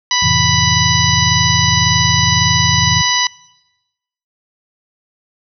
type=harmonic tone; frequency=987.8 Hz; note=B5; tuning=in tune; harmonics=1 / 2 / 3 / 4 / 5 / 6; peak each=-19 / -19 / -19 / -19 / -19 / -19 dBFS; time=0.11-3.27 s; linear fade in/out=2 ms
type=chord; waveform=sine; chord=F major seventh; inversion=none; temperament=just; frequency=87.31 / 109.13 / 130.96 / 163.7 Hz; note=F2 / A2 / C3 / E3; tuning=0 / -14 / +2 / -12 cents; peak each=-20 dBFS; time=0.22-3.02 s; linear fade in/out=10 ms
effects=noise-tail reverb RT60 1.0 s tail -23 dB re dry